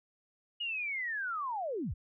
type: linear sweep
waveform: sine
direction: down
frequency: 2901 to 40.78 Hz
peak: -33 dBFS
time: 0.6-1.94 s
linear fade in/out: 10 ms
effects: none